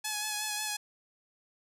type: tone with vibrato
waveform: 5% pulse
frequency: 847 Hz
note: G#5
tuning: 34 cents sharp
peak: -20 dBFS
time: 0.04-0.77 s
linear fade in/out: 10 ms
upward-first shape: sine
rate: 5.5 Hz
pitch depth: 27 cents each way
effects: none